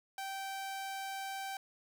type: tone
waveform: sawtooth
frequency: 778 Hz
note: G5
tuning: 13 cents flat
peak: -35 dBFS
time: 0.18-1.57 s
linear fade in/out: 2 ms
effects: none